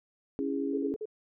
sine chord, C# minor, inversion none, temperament equal with one note detuned, 277.2 / 329.6 / 410.3 Hz, C#4 / E4 / G#4, 0 / 0 / -21 cents, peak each -31 / -36 / -34 dBFS, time 0.39-0.94 s, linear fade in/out 0 ms
sine tone bursts, 430 Hz, A4, 40 cents flat, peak -33 dBFS, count 4, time 0.73-1.056 s, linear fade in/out 5 ms, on 47 ms, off 46 ms
effects none

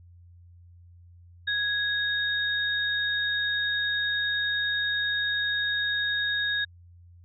sine tone pair together, 1661.2 / 3729 Hz, G#6 / A#7, 0 / 0 cents, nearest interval octave + major second, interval 1400 cents, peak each -26 / -29 dBFS, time 1.47-6.65 s, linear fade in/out 10 ms, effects added 87 Hz sine -49 dBFS peak until 7.24 s

